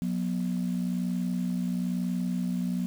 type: tone pair together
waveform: sine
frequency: 181.04 / 242.1 Hz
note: F#3 / B3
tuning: -37 / -34 cents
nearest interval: perfect fourth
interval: 503 cents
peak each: -27 / -30 dBFS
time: 0.02-2.86 s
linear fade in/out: 0 ms
effects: tanh soft clip ceiling -21 dBFS + 8-bit